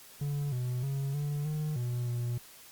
triangle tone with pitch steps, 143.8 / 124.4 / 137.5 / 145.7 / 152.6 / 121.9 / 120.4 Hz, D3 / B2 / C#3 / D3 / D#3 / B2 / B2, -36 / +13 / -14 / -13 / -33 / -22 / -44 cents, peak -28 dBFS, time 0.21-2.38 s, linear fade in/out 5 ms, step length 310 ms, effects white hiss -53 dBFS RMS until 2.71 s + Opus 48 kbps

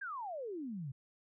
sine exponential sweep, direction down, 1661.2 to 124.9 Hz, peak -39 dBFS, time 0.01-0.92 s, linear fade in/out 10 ms, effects none

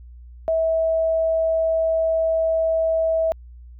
sine tone, 649 Hz, E5, 27 cents flat, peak -17 dBFS, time 0.48-3.32 s, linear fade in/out 0 ms, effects added 60 Hz sine -39 dBFS peak until 3.79 s

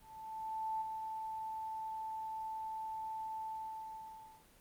sine tone with ADSR envelope, 880 Hz, A5, in tune, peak -34 dBFS, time 0-4.47 s, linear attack 810 ms, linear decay 16 ms, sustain -5 dB, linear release 1000 ms, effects pink hiss -64 dBFS RMS until 4.6 s + Opus 24 kbps

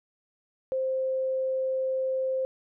sine tone, 524 Hz, C5, 2 cents sharp, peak -25 dBFS, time 0.72-2.45 s, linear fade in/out 0 ms, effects none

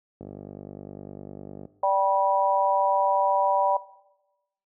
click train, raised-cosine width 2 ms, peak -25 dBFS, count 73, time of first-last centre 0.21-1.653 s, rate 49.9 Hz
harmonic tone, 194.7 Hz, G3, 12 cents flat, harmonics 3 / 4 / 5, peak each -24 / -24 / -24 dBFS, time 1.83-3.77 s, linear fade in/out 5 ms
effects noise-tail reverb RT60 0.9 s tail -17 dB re dry + high-pass 100 Hz 12 dB/octave

